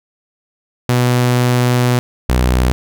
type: tone pair in turn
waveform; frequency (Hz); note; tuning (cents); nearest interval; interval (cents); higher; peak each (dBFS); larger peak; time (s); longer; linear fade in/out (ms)
sawtooth; 123.47 / 62.42; B2 / B1; 0 / +19; octave; 1181; first; -7; neither; 0.89-1.99 / 2.29-2.72; first; 0
effects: none